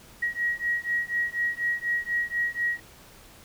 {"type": "beating tone pair", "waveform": "sine", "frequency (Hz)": [1900, 1904.1], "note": ["A#6", "A#6"], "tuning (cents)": [33, 36], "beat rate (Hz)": 4.1, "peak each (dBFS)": -28, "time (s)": [0.22, 2.8], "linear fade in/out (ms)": 10, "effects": ["pink hiss -51 dBFS RMS until 3.44 s"]}